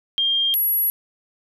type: tone pair in turn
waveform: sine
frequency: 3205 / 11421 Hz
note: G7 / F9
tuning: +38 / +38 cents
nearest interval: octave + minor seventh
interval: 2200 cents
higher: second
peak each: -17 dBFS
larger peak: neither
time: 0.18-0.54 / 0.54-0.9 s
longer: neither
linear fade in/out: 0 ms
effects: none